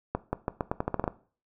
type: accelerating click train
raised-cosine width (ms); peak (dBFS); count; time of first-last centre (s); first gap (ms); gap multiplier
1; -13; 11; 0.15-1.078; 180; 0.84
effects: noise-tail reverb RT60 0.4 s tail -17 dB re dry